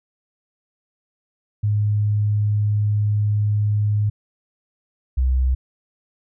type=tone pair in turn; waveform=sine; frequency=104.6 / 64.26 Hz; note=G#2 / C2; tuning=+13 / -31 cents; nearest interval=minor sixth; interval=844 cents; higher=first; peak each=-16 / -15 dBFS; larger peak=second; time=1.63-4.1 / 5.17-5.55 s; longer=first; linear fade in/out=10 ms; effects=none

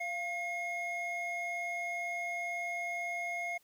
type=tone pair together; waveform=triangle; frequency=691 / 2155 Hz; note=F5 / C#7; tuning=-19 / -49 cents; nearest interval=octave + minor sixth; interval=1970 cents; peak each=-36 / -34 dBFS; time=0-3.58 s; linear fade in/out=10 ms; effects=tanh soft clip ceiling -25 dBFS + white hiss -69 dBFS RMS until 3.63 s

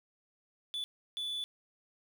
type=tone bursts at uneven times; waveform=triangle; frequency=3467 Hz; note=A7; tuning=26 cents flat; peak=-33 dBFS; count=2; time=0.74-0.84 / 1.17-1.44 s; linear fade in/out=0 ms; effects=10-bit

